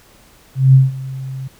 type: tone with ADSR envelope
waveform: sine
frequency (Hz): 132.8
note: C3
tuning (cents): +26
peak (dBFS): -3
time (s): 0.55-1.48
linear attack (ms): 190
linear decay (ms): 170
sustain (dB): -20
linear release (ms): 8
effects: pink hiss -48 dBFS RMS until 1.59 s